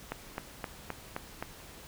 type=click train; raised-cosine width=0.5 ms; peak=-19 dBFS; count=6; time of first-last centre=0.12-1.425 s; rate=3.83 Hz; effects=pink hiss -50 dBFS RMS until 1.87 s